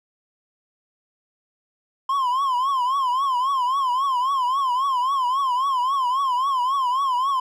triangle tone with vibrato, 1044 Hz, C6, 4 cents flat, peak -17 dBFS, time 2.09-7.4 s, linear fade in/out 5 ms, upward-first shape triangle, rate 3.7 Hz, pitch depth 150 cents each way, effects none

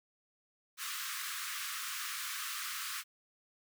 pink high-pass noise, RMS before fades -40 dBFS, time 0.77-3.04 s, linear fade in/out 50 ms, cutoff 1100 Hz, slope 96 dB/octave, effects none

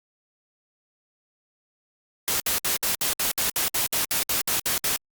white noise bursts, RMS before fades -24 dBFS, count 15, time 2.28-4.962 s, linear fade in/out 0 ms, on 120 ms, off 63 ms, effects Opus 48 kbps

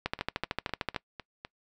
two click trains, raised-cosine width 0.3 ms, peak -13 / -23 dBFS, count 13 / 6, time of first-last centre 0.06-0.962 / 0.19-1.449 s, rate 13.3 / 3.97 Hz, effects noise-tail reverb RT60 0.1 s tail -23 dB re dry

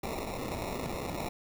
blue noise with sample-and-hold, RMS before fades -36 dBFS, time 0.03-1.29 s, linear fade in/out 5 ms, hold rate 1575 Hz, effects none

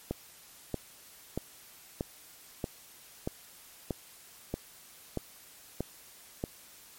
click train, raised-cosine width 2 ms, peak -18 dBFS, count 11, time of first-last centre 0.11-6.439 s, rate 1.58 Hz, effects white hiss -54 dBFS RMS until 6.98 s + MP3 64 kbps

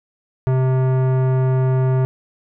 sine tone with tanh clipping, 130 Hz, C3, 11 cents flat, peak -16 dBFS, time 0.47-2.05 s, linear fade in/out 0 ms, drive 17 dB, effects none

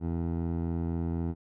15% pulse tone with low-pass filter, 83.9 Hz, E2, 31 cents sharp, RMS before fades -31 dBFS, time 0-1.35 s, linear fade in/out 50 ms, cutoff 600 Hz, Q 0.54, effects none

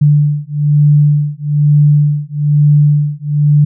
sine beating tone pair, 146.83 / 147.93 Hz, D3 / D3, 0 / +13 cents, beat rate 1.1 Hz, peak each -10 dBFS, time 0.01-3.65 s, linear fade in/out 10 ms, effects none

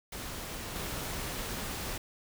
pink noise with level steps, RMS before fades -40 / -37 dBFS, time 0.12-1.98 s, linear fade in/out 5 ms, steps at 0.75 s, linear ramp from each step 10 ms, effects none

